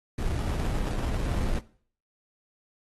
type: noise with sample-and-hold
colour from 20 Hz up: brown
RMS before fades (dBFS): -28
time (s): 0.18-1.59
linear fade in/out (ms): 5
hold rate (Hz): 2100
effects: noise-tail reverb RT60 0.5 s tail -19 dB re dry + AAC 32 kbps